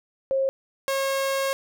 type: tone pair in turn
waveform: sine / sawtooth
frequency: 537 / 542.9 Hz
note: C5 / C#5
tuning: +45 / -36 cents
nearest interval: unison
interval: 19 cents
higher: second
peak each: -20 / -19 dBFS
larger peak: second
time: 0.31-0.49 / 0.88-1.53 s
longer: second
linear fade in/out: 0 ms
effects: none